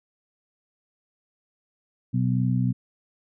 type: harmonic tone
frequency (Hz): 62.5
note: B1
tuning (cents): +21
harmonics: 2 / 3 / 4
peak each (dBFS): -22 / -26 / -28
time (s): 2.13-2.73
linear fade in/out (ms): 20
effects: none